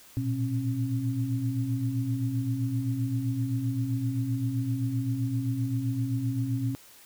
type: tone cluster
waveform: sine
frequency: 113.3 / 121 / 270.4 Hz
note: A#2 / B2 / C#4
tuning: -49 / -35 / -43 cents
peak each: -34 / -28 / -31 dBFS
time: 0.17-6.75 s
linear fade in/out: 0 ms
effects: white hiss -53 dBFS RMS until 7.05 s